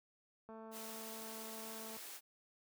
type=click train; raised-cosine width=1 ms; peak=-40 dBFS; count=329; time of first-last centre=0.49-1.967 s; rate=222 Hz
type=high-pass noise; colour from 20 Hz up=white; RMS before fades=-50 dBFS; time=0.71-2.21 s; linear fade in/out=50 ms; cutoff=260 Hz; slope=48 dB/octave
effects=high-pass 60 Hz 12 dB/octave